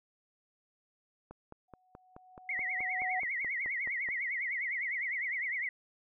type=click train; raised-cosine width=1 ms; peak=-33 dBFS; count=14; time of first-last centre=1.31-4.088 s; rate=4.68 Hz
type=tone with exponential growth; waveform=sine; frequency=740 Hz; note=F#5; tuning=in tune; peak=-32 dBFS; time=1.68-3.2 s; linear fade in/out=5 ms; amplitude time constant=330 ms
type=tone with vibrato; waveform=sine; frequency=2055 Hz; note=C7; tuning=32 cents flat; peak=-32 dBFS; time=2.49-5.69 s; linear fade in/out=2 ms; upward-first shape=triangle; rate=9.9 Hz; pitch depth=180 cents each way
effects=none